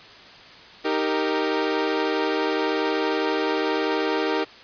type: chord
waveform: sawtooth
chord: Eb major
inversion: none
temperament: equal with one note detuned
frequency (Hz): 311.1 / 392 / 464.3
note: Eb4 / G4 / Bb4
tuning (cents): 0 / 0 / -7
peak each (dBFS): -22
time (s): 0.84-4.45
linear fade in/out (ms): 20
effects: white hiss -45 dBFS RMS until 4.63 s + resampled to 11025 Hz